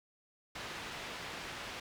white low-pass noise, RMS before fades -44 dBFS, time 0.55-1.8 s, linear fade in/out 5 ms, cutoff 3000 Hz, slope 12 dB/octave, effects none

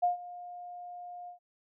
sine tone with ADSR envelope, 710 Hz, F5, 28 cents sharp, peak -22 dBFS, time 0.02-1.39 s, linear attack 18 ms, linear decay 130 ms, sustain -19 dB, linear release 110 ms, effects none

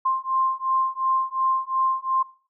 sine beating tone pair, 1051 / 1053.8 Hz, C6 / C6, +7 / +12 cents, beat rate 2.8 Hz, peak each -24 dBFS, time 0.05-2.23 s, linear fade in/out 10 ms, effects noise-tail reverb RT60 0.4 s tail -17 dB re dry

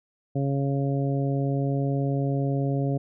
harmonic tone, 138.4 Hz, C#3, 2 cents flat, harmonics 1 / 2 / 3 / 4 / 5, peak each -24 / -29 / -33 / -34 / -37 dBFS, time 0.35-2.98 s, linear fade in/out 10 ms, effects none

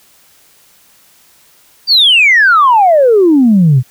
sine exponential sweep, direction down, 4769 to 119.3 Hz, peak -3 dBFS, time 1.87-3.83 s, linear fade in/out 50 ms, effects tanh soft clip ceiling 0 dBFS + white hiss -47 dBFS RMS until 3.9 s

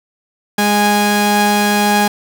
sawtooth tone pair together, 206.8 / 825.4 Hz, G#3 / G#5, -7 / -11 cents, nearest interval 2 octaves, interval 2396 cents, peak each -10 dBFS, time 0.58-2.08 s, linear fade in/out 5 ms, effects none

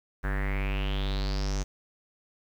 square tone with low-pass filter sweep, 49 Hz, G1, in tune, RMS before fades -29 dBFS, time 0.23-1.64 s, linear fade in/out 20 ms, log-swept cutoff 1600 to 6400 Hz, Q 6.2, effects 9-bit

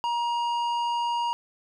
sine tone with tanh clipping, 947 Hz, A#5, 27 cents sharp, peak -26 dBFS, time 0.04-1.33 s, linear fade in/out 0 ms, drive 11 dB, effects none

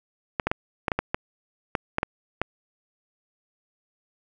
clicks, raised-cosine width 0.5 ms, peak -8 dBFS, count 11, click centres 0.398 / 0.47 / 0.515 / 0.882 / 0.918 / 0.99 / 1.145 / 1.752 / 1.984 / 2.031 / 2.416 s, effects none

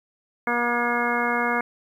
harmonic tone, 239.4 Hz, A#3, 46 cents sharp, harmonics 1 / 2 / 3 / 4 / 5 / 6 / 7 / 9, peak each -29 / -29 / -29 / -29 / -29 / -29 / -29 / -29 dBFS, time 0.47-1.61 s, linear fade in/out 2 ms, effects 9-bit

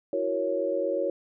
sine chord, F# dominant seventh, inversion third, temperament equal, 329.6 / 370 / 466.2 / 554.4 Hz, E4 / F#4 / A#4 / C#5, 0 / 0 / 0 / 0 cents, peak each -33 / -32 / -32 / -27 dBFS, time 0.13-1.1 s, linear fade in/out 2 ms, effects none

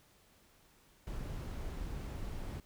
brown noise, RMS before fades -41 dBFS, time 1.07-2.6 s, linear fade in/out 2 ms, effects pink hiss -66 dBFS RMS until 2.65 s

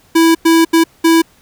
square tone bursts at uneven times, 328.8 Hz, E4, 4 cents flat, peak -7 dBFS, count 4, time 0.15-0.35 / 0.45-0.65 / 0.73-0.84 / 1.04-1.22 s, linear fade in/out 10 ms, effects pink hiss -50 dBFS RMS until 1.41 s

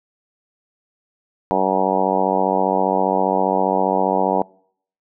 harmonic tone, 95 Hz, F#2, 46 cents sharp, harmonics 2 / 3 / 4 / 5 / 6 / 7 / 8 / 9 / 10, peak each -26 / -26 / -26 / -24 / -24 / -24 / -23 / -23 / -24 dBFS, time 1.51-4.42 s, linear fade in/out 0 ms, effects noise-tail reverb RT60 0.6 s tail -25 dB re dry

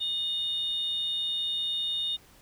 sine tone pair together, 2909 / 3665 Hz, F#7 / A#7, -30 / -30 cents, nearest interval major third, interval 400 cents, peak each -37 / -27 dBFS, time 0-2.17 s, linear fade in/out 20 ms, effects tanh soft clip ceiling -22 dBFS + pink hiss -57 dBFS RMS until 2.41 s

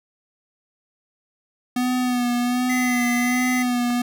square tone with vibrato, 246.9 Hz, B3, in tune, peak -20 dBFS, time 1.76-4.02 s, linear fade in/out 5 ms, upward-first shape sine, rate 1.3 Hz, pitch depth 34 cents each way
square tone, 2038 Hz, C7, 46 cents flat, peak -25 dBFS, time 2.69-3.63 s, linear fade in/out 10 ms
click, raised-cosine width 0.5 ms, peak -22 dBFS, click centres 3.904 s
effects none

